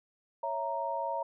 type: chord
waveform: sine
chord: A# diminished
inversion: first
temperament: equal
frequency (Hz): 554.4 / 659.3 / 932.3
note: C#5 / E5 / A#5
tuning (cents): 0 / 0 / 0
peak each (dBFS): -37 / -37 / -33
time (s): 0.43-1.23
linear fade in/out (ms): 5
effects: none